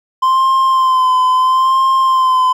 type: tone with vibrato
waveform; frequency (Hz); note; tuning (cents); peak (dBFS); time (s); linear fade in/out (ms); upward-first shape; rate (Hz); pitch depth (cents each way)
triangle; 1039; C6; -12; -7; 0.22-2.53; 10; sine; 0.75; 34
effects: none